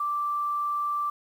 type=tone with quantisation; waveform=sine; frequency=1173 Hz; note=D6; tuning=2 cents flat; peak=-25 dBFS; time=0-1.1 s; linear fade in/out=5 ms; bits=9; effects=none